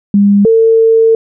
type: tone pair in turn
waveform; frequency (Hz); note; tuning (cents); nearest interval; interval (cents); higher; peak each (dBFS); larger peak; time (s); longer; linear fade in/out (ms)
sine; 201.8 / 450.5; G#3 / A4; -49 / +41; octave + major second; 1390; second; -4; neither; 0.14-0.45 / 0.45-1.15; second; 2
effects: none